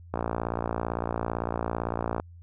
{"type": "click train", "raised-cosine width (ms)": 1, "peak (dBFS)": -14, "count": 120, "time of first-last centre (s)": [0.14, 2.199], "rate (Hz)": 57.8, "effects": ["added 86 Hz sine -45 dBFS peak until 2.42 s"]}